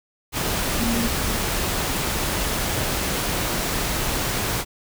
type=tone in noise; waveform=sine; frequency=232.8 Hz; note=A#3; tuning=2 cents flat; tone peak=-22 dBFS; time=0.78-1.1 s; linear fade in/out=50 ms; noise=pink; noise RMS=-24 dBFS; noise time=0.32-4.65 s; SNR=-1 dB; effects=none